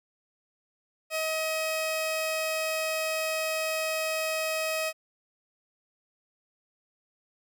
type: tone pair together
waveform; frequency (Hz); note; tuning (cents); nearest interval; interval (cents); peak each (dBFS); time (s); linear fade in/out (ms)
sawtooth; 634 / 1268; D#5 / D#6; +32 / +32; octave; 1200; -25 / -26; 1.1-4.93; 50
effects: none